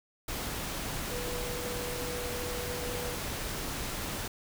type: tone in noise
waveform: sine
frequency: 489.4 Hz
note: B4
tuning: 16 cents flat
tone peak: -38 dBFS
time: 1.11-3.15 s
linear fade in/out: 5 ms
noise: pink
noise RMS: -36 dBFS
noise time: 0.28-4.28 s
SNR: -5 dB
effects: none